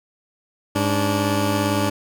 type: tone pair together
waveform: 15% pulse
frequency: 102.3 / 289.3 Hz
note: G#2 / D4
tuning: -26 / -26 cents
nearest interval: octave + tritone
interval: 1800 cents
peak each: -15 dBFS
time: 0.75-1.9 s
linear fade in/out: 10 ms
effects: none